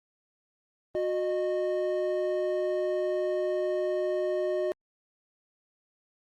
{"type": "tone pair together", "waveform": "triangle", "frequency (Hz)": [364.8, 613], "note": ["F#4", "D#5"], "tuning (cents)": [-24, -26], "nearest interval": "major sixth", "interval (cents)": 898, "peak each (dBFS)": -27, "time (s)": [0.95, 4.72], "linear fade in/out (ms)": 0, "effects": ["Opus 24 kbps"]}